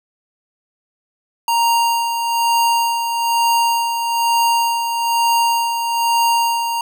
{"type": "tone with tremolo", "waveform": "square", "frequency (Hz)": 932.3, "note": "A#5", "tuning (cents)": 0, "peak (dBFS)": -13, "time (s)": [1.48, 6.81], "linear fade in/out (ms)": 2, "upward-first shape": "sine", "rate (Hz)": 1.1, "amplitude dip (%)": 50, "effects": []}